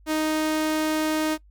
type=tone; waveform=sawtooth; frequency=311.1 Hz; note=D#4; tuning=in tune; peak=-18 dBFS; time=0.06-1.38 s; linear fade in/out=50 ms; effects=noise-tail reverb RT60 0.1 s tail -22 dB re dry + added 50 Hz sine -50 dBFS peak until 1.5 s